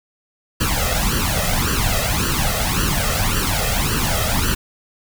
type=noise with flanger; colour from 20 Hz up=pink; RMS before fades=-19 dBFS; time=0.6-4.55 s; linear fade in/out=10 ms; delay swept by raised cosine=0.67 to 1.58 ms; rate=1.8 Hz; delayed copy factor=+0.8; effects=none